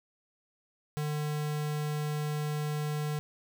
square tone, 150 Hz, D3, 37 cents sharp, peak -31 dBFS, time 0.97-3.19 s, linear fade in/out 0 ms, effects none

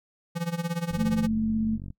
square tone with tremolo, 169.8 Hz, F3, 48 cents flat, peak -25 dBFS, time 0.35-1.28 s, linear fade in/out 20 ms, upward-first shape sine, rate 17 Hz, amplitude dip 85%
click train, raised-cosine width 5 ms, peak -26 dBFS, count 48, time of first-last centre 0.91-1.904 s, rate 47.3 Hz
sine tone, 220 Hz, A3, in tune, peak -23 dBFS, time 0.96-1.79 s, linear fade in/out 50 ms
effects noise-tail reverb RT60 0.1 s tail -23 dB re dry

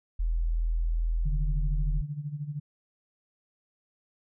sine tone, 41.2 Hz, E1, in tune, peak -24 dBFS, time 0.19-2.02 s, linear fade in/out 10 ms
sine tone with tremolo, 146.83 Hz, D3, in tune, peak -29 dBFS, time 1.25-2.6 s, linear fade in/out 10 ms, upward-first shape sine, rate 13 Hz, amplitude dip 75%
effects none

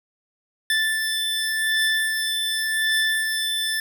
25% pulse beating tone pair, 1760 / 1760.88 Hz, A6 / A6, 0 / +1 cents, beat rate 0.88 Hz, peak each -23 / -18 dBFS, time 0.7-3.8 s, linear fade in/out 2 ms, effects 8-bit

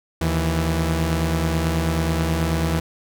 sawtooth tone pair together, 77.78 / 164.81 Hz, D#2 / E3, 0 / 0 cents, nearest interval octave + minor second, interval 1300 cents, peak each -18 dBFS, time 0.21-2.8 s, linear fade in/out 5 ms, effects none

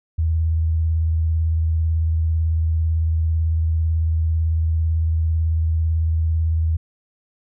sine tone with vibrato, 80.7 Hz, E2, 36 cents flat, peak -16 dBFS, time 0.18-6.77 s, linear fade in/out 10 ms, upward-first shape triangle, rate 18 Hz, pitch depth 43 cents each way, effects none

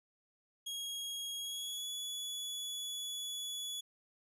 sawtooth tone with pitch glide, 3289 to 3405 Hz, G#7 to G#7, -18 to +42 cents, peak -36 dBFS, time 0.66-3.81 s, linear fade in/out 10 ms, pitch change +60 cents, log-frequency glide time 1.37-1.88 s, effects resampled to 32000 Hz

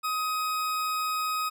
40% pulse tone, 1259 Hz, D#6, 20 cents sharp, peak -26 dBFS, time 0.03-1.5 s, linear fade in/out 20 ms, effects none

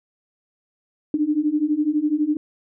sine beating tone pair, 293.7 / 305.7 Hz, D4 / D#4, 0 / -30 cents, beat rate 12 Hz, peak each -22 / -20 dBFS, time 1.14-2.37 s, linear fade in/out 2 ms, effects none

